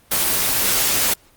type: noise with comb filter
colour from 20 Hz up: white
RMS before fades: -18 dBFS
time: 0.11-1.14 s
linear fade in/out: 10 ms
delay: 13 ms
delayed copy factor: -0.5
effects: pink hiss -53 dBFS RMS until 1.36 s + Opus 24 kbps